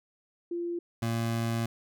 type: tone pair in turn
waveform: sine / 25% pulse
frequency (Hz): 344.8 / 115.06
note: F4 / A#2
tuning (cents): -22 / -22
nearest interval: octave + perfect fifth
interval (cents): 1900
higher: first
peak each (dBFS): -30 / -24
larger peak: second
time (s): 0.51-0.79 / 1.02-1.66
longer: second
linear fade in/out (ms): 5
effects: none